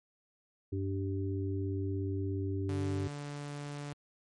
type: harmonic tone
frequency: 97 Hz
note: G2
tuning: 18 cents flat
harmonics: 1 / 3 / 4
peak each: -33 / -38 / -39 dBFS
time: 0.72-3.08 s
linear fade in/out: 10 ms
type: tone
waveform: sawtooth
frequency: 144.8 Hz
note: D3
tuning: 24 cents flat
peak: -35 dBFS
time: 2.69-3.93 s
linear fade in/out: 2 ms
effects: MP3 48 kbps